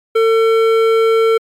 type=tone with hard clipping; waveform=sine; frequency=450 Hz; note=A4; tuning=39 cents sharp; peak=-11 dBFS; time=0.15-1.38 s; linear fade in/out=10 ms; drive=12 dB; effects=MP3 96 kbps